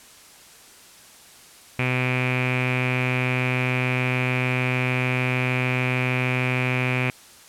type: tone with low-pass filter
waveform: sawtooth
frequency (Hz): 126.7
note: B2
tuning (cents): +45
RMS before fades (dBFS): -23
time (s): 1.79-7.1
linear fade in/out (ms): 0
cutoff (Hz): 2400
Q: 9.2
effects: white hiss -48 dBFS RMS until 7.48 s + low-pass 11000 Hz 12 dB/octave